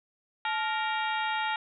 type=harmonic tone with a mistuned harmonic; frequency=466.2 Hz; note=A#4; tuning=in tune; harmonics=2 / 3 / 4 / 5 / 6 / 7 / 8; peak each=-30 / -34 / -36 / -38 / -40 / -41 / -42 dBFS; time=0.45-1.56 s; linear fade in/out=2 ms; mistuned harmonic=2; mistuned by=-120 cents; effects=none